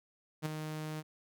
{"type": "tone with ADSR envelope", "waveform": "sawtooth", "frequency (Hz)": 154.9, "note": "D#3", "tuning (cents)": -7, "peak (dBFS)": -27, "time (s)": [0.42, 1.03], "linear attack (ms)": 36, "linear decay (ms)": 13, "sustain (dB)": -7, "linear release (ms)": 40, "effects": []}